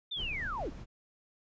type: linear sweep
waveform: sine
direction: down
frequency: 3662 to 215.8 Hz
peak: -34 dBFS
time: 0.11-0.7 s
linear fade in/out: 10 ms
type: noise with tremolo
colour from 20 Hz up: brown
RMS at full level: -41 dBFS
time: 0.15-0.86 s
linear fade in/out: 50 ms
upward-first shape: sine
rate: 4.6 Hz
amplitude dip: 30%
effects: resampled to 16000 Hz